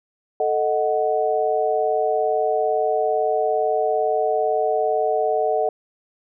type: chord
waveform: sine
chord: D# diminished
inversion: second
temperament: equal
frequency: 440 / 622.3 / 740 Hz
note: A4 / D#5 / F#5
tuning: 0 / 0 / 0 cents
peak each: -22 dBFS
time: 0.4-5.69 s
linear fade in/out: 2 ms
effects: none